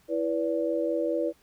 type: tone cluster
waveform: sine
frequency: 330.8 / 491.3 / 576 Hz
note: E4 / B4 / D5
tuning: +6 / -9 / -34 cents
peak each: -29 dBFS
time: 0.08-1.33 s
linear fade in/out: 50 ms
effects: pink hiss -63 dBFS RMS until 1.42 s